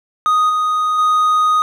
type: tone with level steps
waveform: triangle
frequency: 1244.5 Hz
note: D#6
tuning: in tune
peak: -9 / -12 / -9 dBFS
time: 0.26-1.62 s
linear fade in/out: 0 ms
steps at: 0.49 / 0.98 s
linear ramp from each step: 10 ms
effects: none